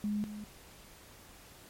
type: tone pair in turn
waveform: sine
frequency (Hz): 208.4 / 210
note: G#3 / G#3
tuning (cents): +6 / +19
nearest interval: unison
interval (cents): 13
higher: second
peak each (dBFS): -30 / -40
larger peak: first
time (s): 0.04-0.24 / 0.24-0.44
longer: neither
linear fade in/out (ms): 0
effects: pink hiss -55 dBFS RMS until 1.69 s + MP3 64 kbps